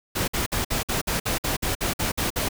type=noise bursts; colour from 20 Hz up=pink; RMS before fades=-25 dBFS; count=13; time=0.15-2.488 s; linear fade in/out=10 ms; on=130 ms; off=54 ms; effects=none